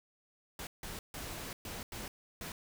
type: noise bursts at uneven times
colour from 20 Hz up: pink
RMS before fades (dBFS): -43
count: 6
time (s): 0.59-0.67 / 0.83-0.99 / 1.14-1.53 / 1.65-1.83 / 1.92-2.08 / 2.41-2.52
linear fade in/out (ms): 2
effects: none